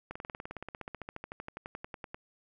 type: slowing click train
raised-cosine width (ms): 0.5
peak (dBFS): -25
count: 30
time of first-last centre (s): 0.11-2.145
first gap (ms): 45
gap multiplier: 1.03
effects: none